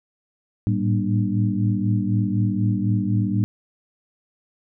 sine tone cluster, 108.6 / 112.6 / 194.5 / 237.2 / 298.4 Hz, A2 / A2 / G3 / A#3 / D4, -22 / +40 / -13 / +30 / +28 cents, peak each -23 / -24 / -23 / -29 / -28 dBFS, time 0.67-3.44 s, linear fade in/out 0 ms, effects none

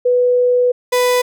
sine / 35% pulse tone pair in turn, 493.9 / 496.1 Hz, B4 / B4, 0 / +8 cents, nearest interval unison, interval 8 cents, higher second, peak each -10 dBFS, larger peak neither, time 0.05-0.72 / 0.92-1.22 s, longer first, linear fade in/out 10 ms, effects none

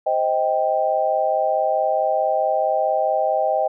sine chord, C minor, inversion none, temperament just, 523.3 / 627.9 / 784.9 Hz, C5 / Eb5 / G5, 0 / +16 / +2 cents, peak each -24 / -20 / -21 dBFS, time 0.06-3.68 s, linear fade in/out 10 ms, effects none

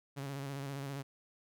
sawtooth tone with vibrato, 138.59 Hz, C#3, in tune, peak -35 dBFS, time 0.16-1.03 s, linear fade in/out 20 ms, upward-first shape square, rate 15 Hz, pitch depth 35 cents each way, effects none

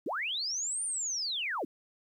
sine linear two-way sweep, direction up then down, 211.8 to 9250 to 211.8 Hz, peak -31 dBFS, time 0.06-1.65 s, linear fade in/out 5 ms, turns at 0.84 s, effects 11-bit

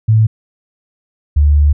sine tone pair in turn, 110 / 73.25 Hz, A2 / D2, 0 / -4 cents, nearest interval perfect fifth, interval 704 cents, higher first, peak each -6 dBFS, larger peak neither, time 0.08-0.27 / 1.36-1.73 s, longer second, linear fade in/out 10 ms, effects none

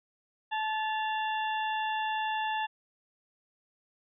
harmonic tone with a mistuned harmonic, 869 Hz, A5, 22 cents flat, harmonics 1 / 2 / 3 / 4, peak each -30 / -36 / -40 / -42 dBFS, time 0.51-2.67 s, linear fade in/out 20 ms, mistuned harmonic 3, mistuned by +100 cents, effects none

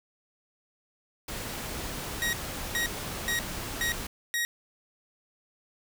pink noise, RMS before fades -36 dBFS, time 1.28-4.07 s, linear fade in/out 5 ms
sawtooth tone bursts, 1890 Hz, A#6, 23 cents sharp, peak -23 dBFS, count 5, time 2.22-4.45 s, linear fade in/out 0 ms, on 110 ms, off 420 ms
effects none

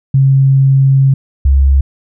sine tone pair in turn, 135.4 / 68.17 Hz, C#3 / C#2, -40 / -28 cents, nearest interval octave, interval 1188 cents, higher first, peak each -5 dBFS, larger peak neither, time 0.14-1.14 / 1.45-1.81 s, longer first, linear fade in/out 5 ms, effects none

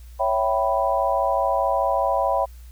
sine chord, C# half-diminished seventh, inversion none, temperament equal with one note detuned, 554.4 / 659.3 / 772.8 / 987.8 Hz, C#5 / E5 / G5 / B5, 0 / 0 / -25 / 0 cents, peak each -24 dBFS, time 0.19-2.46 s, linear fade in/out 20 ms, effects added 60 Hz sine -39 dBFS peak until 2.71 s + white hiss -56 dBFS RMS until 2.71 s

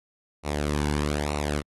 sawtooth tone with flanger, 73.7 Hz, D2, 7 cents sharp, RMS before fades -27 dBFS, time 0.43-1.63 s, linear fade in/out 50 ms, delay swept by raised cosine 0.61 to 1.61 ms, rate 1.1 Hz, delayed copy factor -0.6, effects AAC 32 kbps

